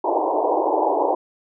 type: band-pass noise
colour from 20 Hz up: white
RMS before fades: -20 dBFS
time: 0.04-1.15 s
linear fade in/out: 5 ms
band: 300 to 970 Hz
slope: 96 dB/octave
effects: none